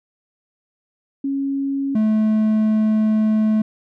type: tone pair in turn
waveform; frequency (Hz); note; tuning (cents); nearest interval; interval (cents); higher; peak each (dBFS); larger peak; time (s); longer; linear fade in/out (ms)
sine / triangle; 275.3 / 216.5; C#4 / A3; -12 / -28; major third; 416; first; -19 / -12; second; 1.24-1.95 / 1.95-3.62; second; 5
effects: none